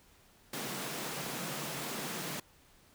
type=high-pass noise; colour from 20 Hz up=pink; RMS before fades=-39 dBFS; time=0.53-2.4 s; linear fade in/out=5 ms; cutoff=130 Hz; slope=96 dB/octave; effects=pink hiss -63 dBFS RMS until 2.94 s